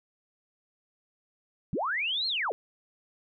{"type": "linear two-way sweep", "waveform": "sine", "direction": "up then down", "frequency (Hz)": [112, 4322, 354.8], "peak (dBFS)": -27, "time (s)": [1.73, 2.52], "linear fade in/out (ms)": 0, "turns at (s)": 2.27, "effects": []}